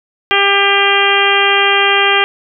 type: harmonic tone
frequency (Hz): 398.6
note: G4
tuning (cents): +29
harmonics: 1 / 2 / 3 / 4 / 5 / 6 / 7 / 8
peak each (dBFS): -17 / -17 / -17 / -17 / -17 / -17 / -17 / -17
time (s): 0.31-2.24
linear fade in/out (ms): 0
effects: none